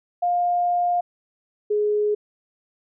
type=tone pair in turn; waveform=sine; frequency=706 / 418.5 Hz; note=F5 / G#4; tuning=+19 / +13 cents; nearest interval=major sixth; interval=906 cents; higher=first; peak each=-18 dBFS; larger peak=neither; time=0.22-1.01 / 1.7-2.15 s; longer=first; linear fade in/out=10 ms; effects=none